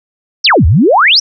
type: exponential two-way sweep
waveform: sine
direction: down then up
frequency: 5920 to 69.3 to 5920 Hz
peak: -4 dBFS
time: 0.44-1.2 s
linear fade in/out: 10 ms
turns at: 0.66 s
effects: none